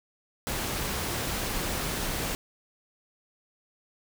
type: noise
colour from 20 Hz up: pink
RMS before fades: -31 dBFS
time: 0.47-2.35 s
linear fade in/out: 0 ms
effects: none